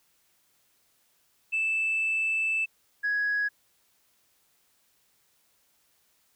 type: tone pair in turn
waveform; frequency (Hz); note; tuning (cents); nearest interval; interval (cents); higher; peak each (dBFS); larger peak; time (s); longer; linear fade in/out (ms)
sine; 2637 / 1667.1; E7 / G#6; 0 / +6; minor sixth; 794; first; -23; neither; 1.52-2.66 / 3.03-3.49; first; 20
effects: tanh soft clip ceiling -21 dBFS + white hiss -68 dBFS RMS until 6.35 s